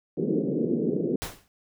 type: band-pass noise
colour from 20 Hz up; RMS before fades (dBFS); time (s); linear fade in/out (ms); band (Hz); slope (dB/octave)
white; -26; 0.17-1.16; 5; 150 to 450; 48
type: noise with exponential decay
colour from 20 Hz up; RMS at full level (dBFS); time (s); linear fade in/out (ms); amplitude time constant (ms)
pink; -29; 1.22-1.48; 0; 55
effects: none